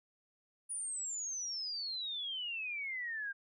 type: exponential sweep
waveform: sine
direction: down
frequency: 9760 to 1580 Hz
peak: -37 dBFS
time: 0.69-3.33 s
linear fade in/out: 20 ms
effects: none